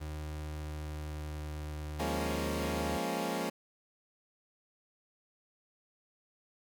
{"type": "tone with pitch glide", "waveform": "35% pulse", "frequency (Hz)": [76.4, 75.74], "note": ["D#2", "D#2"], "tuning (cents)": [-31, -46], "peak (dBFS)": -36, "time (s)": [0, 2.98], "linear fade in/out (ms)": 20, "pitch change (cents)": -15, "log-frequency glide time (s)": [0.16, 1.5]}
{"type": "chord", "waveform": "15% pulse", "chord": "Bb minor seventh", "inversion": "second", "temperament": "equal", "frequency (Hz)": [174.61, 207.7, 233.1, 277.2], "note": ["F3", "Ab3", "Bb3", "Db4"], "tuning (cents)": [0, 0, 0, 0], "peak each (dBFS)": -32, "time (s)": [1.99, 3.5], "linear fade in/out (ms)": 10}
{"effects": ["10-bit"]}